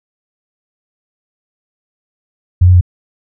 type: tone with pitch steps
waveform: sine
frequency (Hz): 89.1 / 90.8 / 88.8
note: F2 / F#2 / F2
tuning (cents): +35 / -32 / +29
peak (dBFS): -3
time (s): 2.61-2.811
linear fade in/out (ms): 10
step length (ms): 67
effects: none